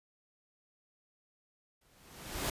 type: noise with exponential growth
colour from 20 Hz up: pink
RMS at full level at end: -32 dBFS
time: 1.81-2.5 s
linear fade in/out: 5 ms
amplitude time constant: 150 ms
effects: resampled to 32000 Hz